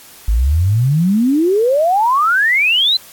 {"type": "exponential sweep", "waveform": "sine", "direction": "up", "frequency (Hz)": [50.7, 4137], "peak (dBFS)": -10, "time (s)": [0.28, 2.97], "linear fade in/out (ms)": 5, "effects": ["white hiss -40 dBFS RMS until 3.12 s", "AAC 64 kbps"]}